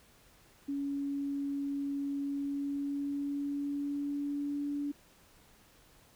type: tone with pitch glide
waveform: sine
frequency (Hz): 280.9 to 287.5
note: C#4 to D4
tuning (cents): +23 to -37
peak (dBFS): -32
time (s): 0.68-4.92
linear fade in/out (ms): 10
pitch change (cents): +40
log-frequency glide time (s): 2.24-4.67
effects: pink hiss -62 dBFS RMS until 6.15 s